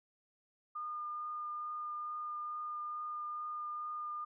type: tone with vibrato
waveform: sine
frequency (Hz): 1213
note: D#6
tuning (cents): -44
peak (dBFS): -38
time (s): 0.75-4.25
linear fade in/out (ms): 10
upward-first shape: triangle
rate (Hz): 2.3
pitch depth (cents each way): 11
effects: none